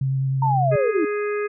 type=tone with vibrato; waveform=sine; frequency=134.1 Hz; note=C3; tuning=43 cents sharp; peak=-19 dBFS; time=0.01-0.76 s; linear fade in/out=5 ms; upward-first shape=square; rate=9.8 Hz; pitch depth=10 cents each way
type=linear sweep; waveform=sine; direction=down; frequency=930 to 293.6 Hz; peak=-18 dBFS; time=0.42-1.05 s; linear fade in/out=5 ms
type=harmonic tone; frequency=415.3 Hz; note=G#4; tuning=in tune; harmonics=1 / 3 / 4 / 5 / 6; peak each=-22 / -32 / -34 / -36 / -38 dBFS; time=0.71-1.48 s; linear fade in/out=20 ms
effects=none